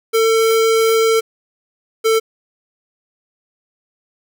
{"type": "tone pair in turn", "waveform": "square", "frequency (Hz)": [448.7, 445.6], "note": ["A4", "A4"], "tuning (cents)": [34, 22], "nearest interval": "unison", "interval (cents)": 12, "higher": "first", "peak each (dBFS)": -12, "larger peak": "neither", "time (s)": [[0.13, 1.21], [2.04, 2.2]], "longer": "first", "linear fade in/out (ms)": 20, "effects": []}